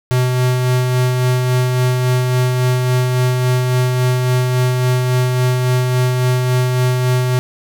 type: tone with tremolo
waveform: square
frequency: 126.2 Hz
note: B2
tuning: 38 cents sharp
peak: -12 dBFS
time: 0.11-7.39 s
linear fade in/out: 0 ms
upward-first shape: sine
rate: 3.6 Hz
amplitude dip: 30%
effects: none